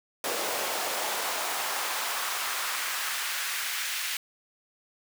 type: noise with high-pass filter sweep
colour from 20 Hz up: pink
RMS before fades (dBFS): -31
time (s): 0.24-4.17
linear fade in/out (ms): 2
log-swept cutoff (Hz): 480 to 2100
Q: 1.3
effects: none